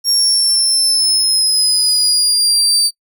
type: linear sweep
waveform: 30% pulse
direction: down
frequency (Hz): 5560 to 4623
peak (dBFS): -7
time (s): 0.04-2.91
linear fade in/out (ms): 50
effects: noise-tail reverb RT60 0.1 s tail -23 dB re dry